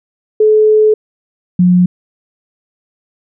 sine tone pair in turn, 429.9 / 179.45 Hz, A4 / F3, -40 / +47 cents, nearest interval octave + minor third, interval 1513 cents, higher first, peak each -5 dBFS, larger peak neither, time 0.4-0.94 / 1.59-1.86 s, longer first, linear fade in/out 5 ms, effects none

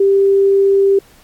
sine tone, 393.5 Hz, G4, 7 cents sharp, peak -8 dBFS, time 0-0.99 s, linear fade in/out 5 ms, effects pink hiss -48 dBFS RMS until 1.23 s + AAC 64 kbps

